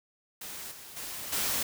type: noise with level steps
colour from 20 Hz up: white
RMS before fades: -41 / -47 / -39 / -30 dBFS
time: 0.41-1.63 s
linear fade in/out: 5 ms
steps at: 0.71 / 0.96 / 1.32 s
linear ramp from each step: 10 ms
effects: none